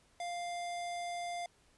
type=tone; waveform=square; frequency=698.5 Hz; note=F5; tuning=in tune; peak=-38 dBFS; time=0.2-1.46 s; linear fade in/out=2 ms; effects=pink hiss -68 dBFS RMS until 1.77 s + resampled to 24000 Hz